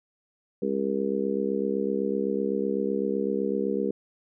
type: harmonic tone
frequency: 67.9 Hz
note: C#2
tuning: 35 cents flat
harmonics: 3 / 4 / 5 / 6 / 7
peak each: -30 / -32 / -34 / -29 / -30 dBFS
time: 0.62-3.91 s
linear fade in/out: 5 ms
effects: none